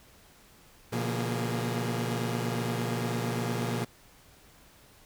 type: tone cluster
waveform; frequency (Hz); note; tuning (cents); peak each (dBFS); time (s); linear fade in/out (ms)
sawtooth; 120.5 / 142.9 / 172.9 / 232.3 / 413.2; B2 / D3 / F3 / A#3 / G#4; -42 / -47 / -17 / -6 / -9; -28 / -37 / -33 / -31 / -34; 0.92-3.85; 10
effects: pink hiss -57 dBFS RMS until 5.05 s